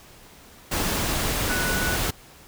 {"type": "tone in noise", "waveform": "sine", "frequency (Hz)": 1480, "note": "F#6", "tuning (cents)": 0, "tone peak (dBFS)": -27, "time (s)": [1.49, 1.96], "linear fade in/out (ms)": 10, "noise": "pink", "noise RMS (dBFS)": -25, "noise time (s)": [0.71, 2.11], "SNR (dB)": -5, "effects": ["pink hiss -49 dBFS RMS until 2.47 s"]}